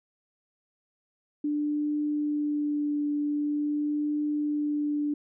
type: tone with vibrato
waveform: sine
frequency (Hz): 295.2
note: D4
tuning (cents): +9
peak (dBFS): -25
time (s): 1.44-5.14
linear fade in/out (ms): 5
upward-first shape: triangle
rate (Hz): 0.45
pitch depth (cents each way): 14
effects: none